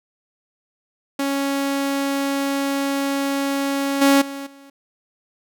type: tone with level steps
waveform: sawtooth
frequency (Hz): 277.2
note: C#4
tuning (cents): 0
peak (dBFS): -16 / -8 / -25 / -39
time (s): 1.19-4.7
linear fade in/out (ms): 5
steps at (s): 4.01 / 4.21 / 4.46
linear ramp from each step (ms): 10
effects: none